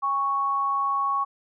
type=tone pair together; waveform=sine; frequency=811.9 / 1108.7 Hz; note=G#5 / C#6; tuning=-39 / 0 cents; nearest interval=perfect fourth; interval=539 cents; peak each=-32 / -22 dBFS; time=0.02-1.25 s; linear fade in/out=20 ms; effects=none